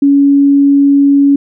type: tone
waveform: sine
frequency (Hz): 280.8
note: C#4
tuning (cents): +22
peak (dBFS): -4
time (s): 0.02-1.36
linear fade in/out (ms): 5
effects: none